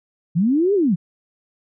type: linear two-way sweep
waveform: sine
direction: up then down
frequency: 151.6 to 419.7 to 151.6 Hz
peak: -14 dBFS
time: 0.35-0.96 s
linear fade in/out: 20 ms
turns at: 0.74 s
effects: none